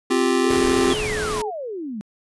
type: chord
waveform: square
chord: C suspended fourth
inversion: none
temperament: just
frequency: 261.6 / 348.8 / 392.4 Hz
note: C4 / F4 / G4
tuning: 0 / -2 / +2 cents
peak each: -22 dBFS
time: 0.1-0.94 s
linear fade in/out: 10 ms
type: tone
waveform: sine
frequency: 426.3 Hz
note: G#4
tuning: 45 cents sharp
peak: -25 dBFS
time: 0.43-1.51 s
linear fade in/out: 20 ms
type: noise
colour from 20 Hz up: pink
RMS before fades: -28 dBFS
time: 0.5-1.42 s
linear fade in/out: 5 ms
type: exponential sweep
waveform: sine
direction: down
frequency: 3520 to 197.2 Hz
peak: -27 dBFS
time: 0.9-2.01 s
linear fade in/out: 0 ms
effects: resampled to 24000 Hz